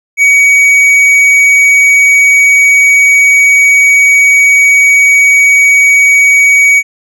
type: tone with tanh clipping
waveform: sine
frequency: 2258 Hz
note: C#7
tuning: 31 cents sharp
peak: -4 dBFS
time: 0.17-6.83 s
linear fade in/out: 50 ms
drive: 8 dB
effects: none